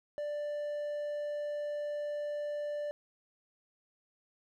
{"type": "tone", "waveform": "triangle", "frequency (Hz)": 589, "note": "D5", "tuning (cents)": 5, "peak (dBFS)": -32, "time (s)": [0.18, 2.91], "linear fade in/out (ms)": 0, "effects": []}